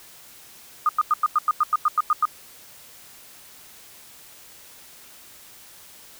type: tone bursts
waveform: sine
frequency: 1229 Hz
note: D#6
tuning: 22 cents flat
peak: -15 dBFS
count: 12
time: 0.86-2.254 s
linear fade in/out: 2 ms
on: 30 ms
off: 94 ms
effects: white hiss -47 dBFS RMS until 6.19 s